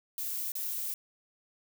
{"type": "noise with dropouts", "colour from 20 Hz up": "violet", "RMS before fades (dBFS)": -35, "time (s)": [0.18, 0.94], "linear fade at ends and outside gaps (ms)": 1, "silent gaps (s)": [0.519, 0.553], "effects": []}